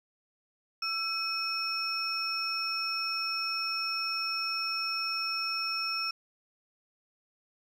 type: tone cluster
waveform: sine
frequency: 1339 / 2538 / 5400 Hz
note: E6 / D#7 / E8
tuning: +27 / +34 / +41 cents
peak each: -35 / -35 / -31 dBFS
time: 0.82-6.11 s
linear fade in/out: 5 ms
effects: tanh soft clip ceiling -23 dBFS + 10-bit